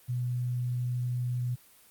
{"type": "tone", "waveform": "sine", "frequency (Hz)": 123.47, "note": "B2", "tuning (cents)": 0, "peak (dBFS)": -28, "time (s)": [0.08, 1.56], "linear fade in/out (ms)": 20, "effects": ["white hiss -58 dBFS RMS until 1.9 s", "Opus 32 kbps"]}